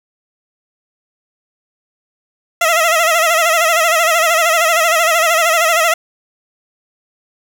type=tone with vibrato; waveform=15% pulse; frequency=660 Hz; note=E5; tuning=2 cents sharp; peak=-4 dBFS; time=2.61-5.94 s; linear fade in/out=5 ms; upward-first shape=sine; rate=13 Hz; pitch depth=88 cents each way; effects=none